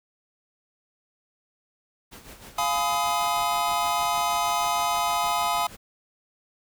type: noise with tremolo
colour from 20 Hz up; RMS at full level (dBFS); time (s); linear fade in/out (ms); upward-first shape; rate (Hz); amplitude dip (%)
pink; -43; 2.11-5.77; 20; sine; 6.4; 60
type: chord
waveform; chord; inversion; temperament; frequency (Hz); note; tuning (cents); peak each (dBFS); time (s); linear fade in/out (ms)
square; F half-diminished seventh; none; just; 698.5 / 838.1 / 1005.8 / 1257.2; F5 / Ab5 / Cb6 / Eb6; 0 / +16 / +31 / +18; -29; 2.58-5.67; 5
effects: none